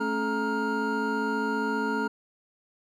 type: tone cluster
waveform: triangle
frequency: 218.8 / 273.7 / 431.3 / 934 / 1411 Hz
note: A3 / C#4 / A4 / A#5 / F6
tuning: -9 / -22 / -35 / +3 / +17 cents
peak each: -30 dBFS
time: 0-2.08 s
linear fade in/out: 10 ms
effects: none